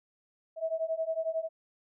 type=beating tone pair; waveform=sine; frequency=641 / 652 Hz; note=E5 / E5; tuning=-49 / -19 cents; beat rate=11 Hz; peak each=-33 / -32 dBFS; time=0.56-1.49 s; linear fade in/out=50 ms; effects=none